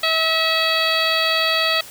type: harmonic tone with a mistuned harmonic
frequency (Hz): 646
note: E5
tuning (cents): -35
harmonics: 1 / 2 / 3 / 4 / 5 / 6 / 7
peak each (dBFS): -24 / -24 / -24 / -24 / -24 / -24 / -24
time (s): 0.03-1.81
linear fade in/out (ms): 5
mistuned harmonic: 5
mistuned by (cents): +41
effects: white hiss -39 dBFS RMS until 1.9 s